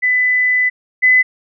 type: tone pair in turn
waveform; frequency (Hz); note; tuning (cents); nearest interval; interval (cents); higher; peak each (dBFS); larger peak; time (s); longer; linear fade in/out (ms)
sine; 2000 / 2013; B6 / B6; +21 / +33; unison; 12; second; -11 / -7; second; 0.02-0.7 / 1.02-1.23; first; 20
effects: none

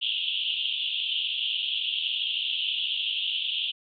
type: band-pass noise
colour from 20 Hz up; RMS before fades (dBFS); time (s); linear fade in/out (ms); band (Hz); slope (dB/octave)
pink; -29; 0.01-3.72; 20; 2800 to 3500; 96
effects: none

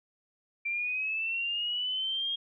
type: linear sweep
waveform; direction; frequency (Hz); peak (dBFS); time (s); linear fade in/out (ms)
sine; up; 2349 to 3258; -29; 0.65-2.36; 10
effects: none

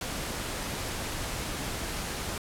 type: noise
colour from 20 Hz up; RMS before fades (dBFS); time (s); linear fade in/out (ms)
pink; -34; 0.01-2.38; 2
effects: low-pass 12000 Hz 12 dB/octave

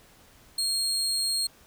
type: tone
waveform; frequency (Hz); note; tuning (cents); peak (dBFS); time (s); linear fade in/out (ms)
30% pulse; 4249; C8; +26; -22; 0.58-1.47; 5
effects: pink hiss -56 dBFS RMS until 1.66 s

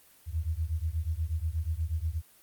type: beating tone pair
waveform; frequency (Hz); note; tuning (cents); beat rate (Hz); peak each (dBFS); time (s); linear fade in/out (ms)
sine; 76.7 / 85; D#2 / F2; -24 / -46; 8.3; -31 / -32; 0.26-2.22; 50
effects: white hiss -59 dBFS RMS until 2.42 s + Opus 32 kbps

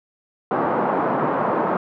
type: band-pass noise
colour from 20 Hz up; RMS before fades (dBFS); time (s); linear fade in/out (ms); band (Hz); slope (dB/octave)
white; -21; 0.51-1.77; 2; 160 to 1100; 24
effects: none

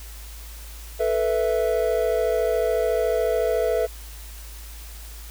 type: chord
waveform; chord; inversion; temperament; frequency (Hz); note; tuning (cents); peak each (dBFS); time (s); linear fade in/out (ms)
triangle; A suspended second; none; equal; 440 / 493.9 / 659.3; A4 / B4 / E5; 0 / 0 / 0; -22; 0.99-3.87; 20
effects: added 54 Hz sine -37 dBFS peak until 5.3 s + white hiss -44 dBFS RMS until 5.3 s

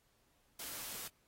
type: noise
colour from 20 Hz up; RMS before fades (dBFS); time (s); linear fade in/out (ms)
white; -45; 0.59-1.08; 5
effects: pink hiss -74 dBFS RMS until 1.27 s + AAC 48 kbps

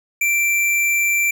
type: tone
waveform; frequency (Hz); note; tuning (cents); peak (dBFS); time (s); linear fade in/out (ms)
square; 2349; D7; 0; -16; 0.21-1.31; 5
effects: none

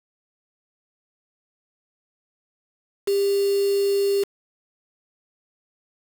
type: tone with quantisation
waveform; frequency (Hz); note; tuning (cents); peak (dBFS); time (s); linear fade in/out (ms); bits
sine; 398.7; G4; +29; -18; 3.07-4.24; 10; 5
effects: none

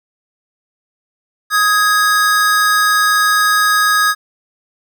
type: tone pair together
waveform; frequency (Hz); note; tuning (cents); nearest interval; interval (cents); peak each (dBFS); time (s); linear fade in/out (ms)
square; 1254.1 / 1654; D#6 / G#6; +13 / -8; perfect fourth; 479; -14; 1.5-4.15; 50
effects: none

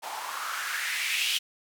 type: noise with band-pass filter sweep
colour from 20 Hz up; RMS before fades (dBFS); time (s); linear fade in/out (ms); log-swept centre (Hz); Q
blue; -31; 0.02-1.39; 20; 780 to 3100; 3.6
effects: none

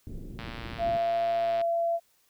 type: low-pass noise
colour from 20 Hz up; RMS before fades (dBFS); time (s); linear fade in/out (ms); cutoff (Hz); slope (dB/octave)
pink; -40; 0.07-0.97; 0; 350; 24
type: click train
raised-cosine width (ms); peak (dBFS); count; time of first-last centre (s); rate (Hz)
0.3; -24; 143; 0.39-1.614; 116
type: tone with pitch glide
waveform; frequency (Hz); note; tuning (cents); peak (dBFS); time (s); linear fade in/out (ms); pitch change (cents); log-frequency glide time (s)
sine; 682 to 676.5; F5 to E5; -41 to +45; -24; 0.78-2; 50; -14; 1.29-1.65
effects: white hiss -67 dBFS RMS until 2.29 s

